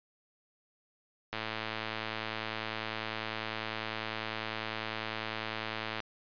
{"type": "click train", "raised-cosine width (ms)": 0.3, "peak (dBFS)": -19, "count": 515, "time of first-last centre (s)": [1.33, 6.003], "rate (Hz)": 110, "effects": ["resampled to 11025 Hz"]}